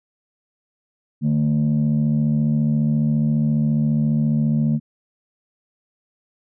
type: tone pair together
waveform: sine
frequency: 149.8 / 224.4 Hz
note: D3 / A3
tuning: +35 / +34 cents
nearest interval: perfect fifth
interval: 699 cents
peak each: -17 dBFS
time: 1.21-4.8 s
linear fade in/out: 50 ms
effects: tanh soft clip ceiling -12 dBFS